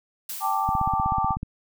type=noise with exponential decay; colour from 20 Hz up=blue; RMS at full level=-31 dBFS; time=0.29-1.08 s; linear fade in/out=5 ms; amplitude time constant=170 ms
type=chord; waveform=sine; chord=G suspended second; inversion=none; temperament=equal; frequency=784 / 880 / 1174.7 Hz; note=G5 / A5 / D6; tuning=0 / 0 / 0 cents; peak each=-26 dBFS; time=0.4-1.37 s; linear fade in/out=50 ms
type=click train; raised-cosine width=5 ms; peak=-17 dBFS; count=13; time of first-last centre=0.69-1.431 s; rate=16.2 Hz
effects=none